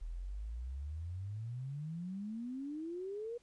sine exponential sweep, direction up, 38.62 to 484.5 Hz, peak -39 dBFS, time 0.01-3.38 s, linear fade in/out 10 ms, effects pink hiss -71 dBFS RMS until 3.42 s + resampled to 22050 Hz

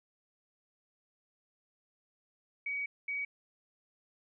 sine tone bursts at uneven times, 2262 Hz, C#7, 34 cents sharp, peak -33 dBFS, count 2, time 2.66-2.86 / 3.08-3.25 s, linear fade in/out 5 ms, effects none

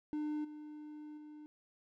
triangle tone with level steps, 301.2 Hz, D4, 44 cents sharp, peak -33 / -44 / -47 dBFS, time 0.13-1.46 s, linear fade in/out 0 ms, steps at 0.44 / 1.17 s, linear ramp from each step 10 ms, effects none

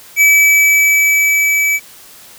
square tone with level ramp, 2297 Hz, D7, 39 cents flat, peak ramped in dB -6 to -12 dBFS, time 0.16-1.8 s, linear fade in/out 50 ms, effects white hiss -39 dBFS RMS until 2.38 s

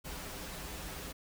pink noise with comb filter, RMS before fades -43 dBFS, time 0.04-1.13 s, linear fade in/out 20 ms, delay 8.7 ms, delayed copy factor -0.65, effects none

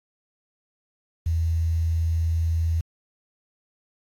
sine tone with quantisation, 82.2 Hz, E2, 4 cents flat, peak -20 dBFS, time 1.26-2.81 s, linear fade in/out 5 ms, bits 8, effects AAC 64 kbps

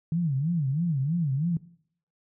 sine tone with vibrato, 152.1 Hz, D#3, 39 cents flat, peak -23 dBFS, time 0.12-1.57 s, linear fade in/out 2 ms, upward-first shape sine, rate 3.1 Hz, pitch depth 250 cents each way, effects noise-tail reverb RT60 0.6 s tail -18 dB re dry

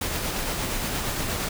pink noise with tremolo, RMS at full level -27 dBFS, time 0.01-1.49 s, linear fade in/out 5 ms, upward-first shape sine, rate 8.6 Hz, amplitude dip 25%, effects none

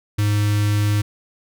square tone with notch filter, 103.9 Hz, G#2, 1 cent sharp, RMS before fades -18 dBFS, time 0.18-1.02 s, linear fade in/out 10 ms, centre 660 Hz, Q 0.66, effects none

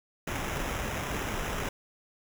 pink noise with sample-and-hold, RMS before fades -33 dBFS, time 0.27-1.69 s, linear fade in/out 5 ms, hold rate 4410 Hz, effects none

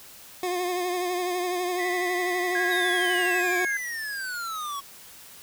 25% pulse tone with vibrato, 358.9 Hz, F4, 47 cents sharp, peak -22 dBFS, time 0.43-3.65 s, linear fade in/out 2 ms, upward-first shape triangle, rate 12 Hz, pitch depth 48 cents each way
sine tone with pitch glide, 1975.5 to 1964.1 Hz, B6 to B6, 0 to -10 cents, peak -29 dBFS, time 1.78-3.42 s, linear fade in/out 20 ms, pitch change -10 cents, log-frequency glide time 2.08-2.6 s
sine tone, 1644 Hz, G#6, 18 cents flat, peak -25 dBFS, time 2.55-3.77 s, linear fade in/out 2 ms
square exponential sweep, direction down, 3855 to 1100 Hz, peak -31 dBFS, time 2.7-4.81 s, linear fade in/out 20 ms
effects white hiss -47 dBFS RMS until 5.42 s

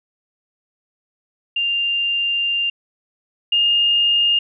sine tone pair in turn, 2794 / 2828 Hz, F7 / F7, 0 / +21 cents, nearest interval unison, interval 21 cents, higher second, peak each -17 / -13 dBFS, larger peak second, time 1.56-2.7 / 3.52-4.39 s, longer first, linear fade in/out 5 ms, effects none

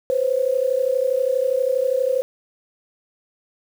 sine tone pair together, 503 / 535.4 Hz, B4 / C5, +32 / +40 cents, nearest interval minor second, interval 108 cents, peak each -20 dBFS, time 0.1-2.22 s, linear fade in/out 0 ms, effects 7-bit

